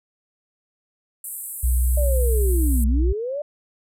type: band-pass noise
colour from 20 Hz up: white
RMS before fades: -33 dBFS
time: 1.24-2.84 s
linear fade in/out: 2 ms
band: 7900 to 14000 Hz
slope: 96 dB/octave
type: tone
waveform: sine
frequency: 61.74 Hz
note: B1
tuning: in tune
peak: -16 dBFS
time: 1.63-3.13 s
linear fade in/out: 10 ms
type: linear two-way sweep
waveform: sine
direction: down then up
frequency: 603 to 212.3 to 603 Hz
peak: -24 dBFS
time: 1.97-3.42 s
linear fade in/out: 5 ms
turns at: 2.86 s
effects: none